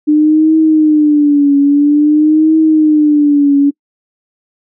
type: tone with vibrato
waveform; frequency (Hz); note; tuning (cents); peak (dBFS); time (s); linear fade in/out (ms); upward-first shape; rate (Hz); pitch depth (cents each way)
sine; 299.1; D4; +32; -5; 0.07-3.71; 20; triangle; 0.5; 110
effects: noise-tail reverb RT60 0.1 s tail -25 dB re dry